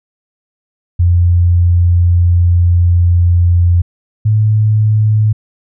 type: tone pair in turn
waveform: sine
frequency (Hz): 87.31 / 107.53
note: F2 / A2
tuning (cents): 0 / -39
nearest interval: major third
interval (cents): 361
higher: second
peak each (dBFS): -6 / -7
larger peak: first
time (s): 0.99-3.82 / 4.25-5.33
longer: first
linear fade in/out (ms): 10
effects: none